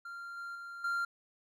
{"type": "tone with level steps", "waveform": "triangle", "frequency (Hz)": 1388, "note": "F6", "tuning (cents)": -11, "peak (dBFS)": [-40, -38, -41, -29], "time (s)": [0.05, 1.05], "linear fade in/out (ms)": 5, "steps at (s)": [0.37, 0.55, 0.84], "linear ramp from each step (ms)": 5, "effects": []}